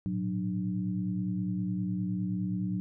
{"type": "tone cluster", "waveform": "sine", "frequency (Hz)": [108.6, 118.3, 183.7, 297], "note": ["A2", "A#2", "F#3", "D4"], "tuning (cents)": [-22, 26, -12, 20], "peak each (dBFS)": [-38, -39, -30, -39], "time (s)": [0.06, 2.8], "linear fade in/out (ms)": 0, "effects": []}